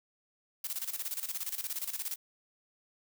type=noise with tremolo; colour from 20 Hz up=blue; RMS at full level=-35 dBFS; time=0.64-2.16 s; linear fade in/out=5 ms; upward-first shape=square; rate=17 Hz; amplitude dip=75%; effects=none